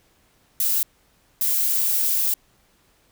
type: noise bursts at uneven times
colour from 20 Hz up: violet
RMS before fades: -21 dBFS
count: 2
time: 0.6-0.83 / 1.41-2.34 s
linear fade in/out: 2 ms
effects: pink hiss -61 dBFS RMS until 3.11 s